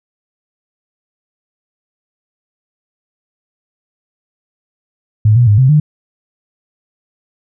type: tone with pitch steps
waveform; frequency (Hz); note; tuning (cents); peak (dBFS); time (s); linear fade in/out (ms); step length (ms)
sine; 107.3 / 121.6 / 103.6 / 130.9 / 150.9; A2 / B2 / G#2 / C3 / D3; -43 / -26 / -4 / +1 / +47; -5; 5.25-5.8; 5; 110
effects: none